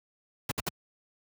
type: noise bursts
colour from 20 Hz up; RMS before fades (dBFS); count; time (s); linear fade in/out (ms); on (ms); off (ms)
pink; -30; 3; 0.49-0.69; 5; 26; 61
effects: high-pass 80 Hz 12 dB/octave